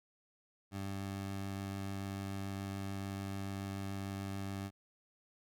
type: tone with vibrato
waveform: 20% pulse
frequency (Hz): 98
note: G2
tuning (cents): 0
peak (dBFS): -34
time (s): 0.71-4.71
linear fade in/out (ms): 50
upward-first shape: triangle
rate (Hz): 6.9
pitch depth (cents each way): 9
effects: none